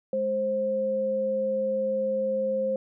sine tone pair together, 209.5 / 528 Hz, G#3 / C5, +15 / +16 cents, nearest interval octave + major third, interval 1601 cents, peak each -34 / -24 dBFS, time 0.13-2.76 s, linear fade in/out 2 ms, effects none

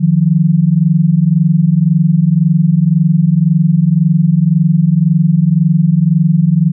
sine tone pair together, 154.01 / 175.9 Hz, D#3 / F3, -17 / +13 cents, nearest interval major second, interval 230 cents, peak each -10 dBFS, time 0-6.72 s, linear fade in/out 20 ms, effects none

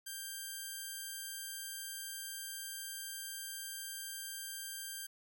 5% pulse tone, 1583 Hz, G6, 17 cents sharp, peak -31 dBFS, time 0.06-5.07 s, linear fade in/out 10 ms, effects none

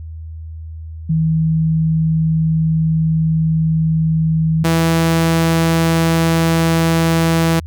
sine / sawtooth tone pair in turn, 160 / 164.5 Hz, D#3 / E3, +49 / -3 cents, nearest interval unison, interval 48 cents, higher second, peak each -12 / -8 dBFS, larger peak second, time 1.09-4.64 / 4.64-7.6 s, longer first, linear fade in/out 10 ms, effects added 80 Hz sine -27 dBFS peak until 7.66 s

